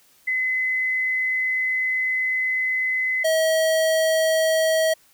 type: tone pair in turn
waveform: sine / square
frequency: 2032 / 640 Hz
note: B6 / D#5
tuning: +49 / +49 cents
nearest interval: octave + minor sixth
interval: 2000 cents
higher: first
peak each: -20 / -18 dBFS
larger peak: second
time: 0.27-3.24 / 3.24-4.94 s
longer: first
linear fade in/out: 10 ms
effects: white hiss -57 dBFS RMS until 5.13 s